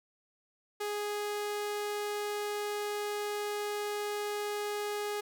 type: tone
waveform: sawtooth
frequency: 414.8 Hz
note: G#4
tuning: 2 cents flat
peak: -29 dBFS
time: 0.8-5.21 s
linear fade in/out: 10 ms
effects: none